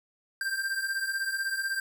square beating tone pair, 1568 / 1584 Hz, G6 / G6, 0 / +18 cents, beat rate 16 Hz, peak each -35 / -31 dBFS, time 0.41-1.8 s, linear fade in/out 2 ms, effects none

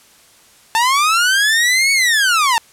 sawtooth linear two-way sweep, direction up then down, 880 to 2238 to 880 Hz, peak -8 dBFS, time 0.75-2.58 s, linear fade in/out 0 ms, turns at 1.92 s, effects white hiss -48 dBFS RMS until 2.72 s + low-pass 11000 Hz 12 dB/octave

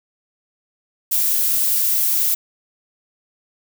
violet noise with high-pass filter sweep, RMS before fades -18 dBFS, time 1.11-2.35 s, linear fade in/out 10 ms, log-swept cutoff 850 to 290 Hz, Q 0.83, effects none

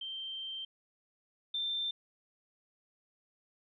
sine tone pair in turn, 3137 / 3573 Hz, G7 / A7, +1 / +26 cents, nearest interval major second, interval 225 cents, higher second, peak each -38 / -32 dBFS, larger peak second, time 0.01-0.65 / 1.54-1.91 s, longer first, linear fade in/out 5 ms, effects none

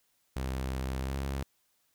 sawtooth tone with pitch glide, 65.41 to 67.95 Hz, C2 to C#2, 0 to -34 cents, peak -28 dBFS, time 0.36-1.43 s, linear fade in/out 5 ms, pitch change +66 cents, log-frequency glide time 1-1.16 s, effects white hiss -73 dBFS RMS until 1.94 s

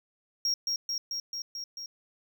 triangle tone with echo, 5588 Hz, F8, in tune, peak -24 dBFS, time 0.45-0.54 s, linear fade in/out 2 ms, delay 220 ms, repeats 6, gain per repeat -2 dB, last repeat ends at 1.86 s, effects none

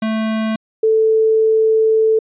square / sine tone pair in turn, 220 / 440.9 Hz, A3 / A4, 0 / +4 cents, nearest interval octave, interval 1204 cents, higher second, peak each -17 / -10 dBFS, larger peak second, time 0.02-0.56 / 0.83-2.19 s, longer second, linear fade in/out 5 ms, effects resampled to 8000 Hz

